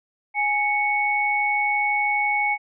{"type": "tone pair together", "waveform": "sine", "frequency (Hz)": [830.6, 2217], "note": ["G#5", "C#7"], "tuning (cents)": [0, 0], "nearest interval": "octave + perfect fourth", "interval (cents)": 1700, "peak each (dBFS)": [-23, -21], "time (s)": [0.34, 2.58], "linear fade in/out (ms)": 50, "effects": []}